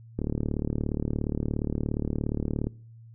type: click train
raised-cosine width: 3 ms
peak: -15 dBFS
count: 93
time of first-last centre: 0.19-2.67 s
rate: 37.1 Hz
effects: noise-tail reverb RT60 0.5 s tail -24 dB re dry + added 114 Hz sine -46 dBFS peak until 3.14 s